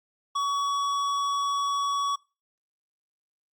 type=tone with hard clipping; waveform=sine; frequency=1128 Hz; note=C#6; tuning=30 cents sharp; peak=-26 dBFS; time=0.35-2.16 s; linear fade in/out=10 ms; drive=11 dB; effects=noise-tail reverb RT60 0.3 s tail -21 dB re dry + Opus 48 kbps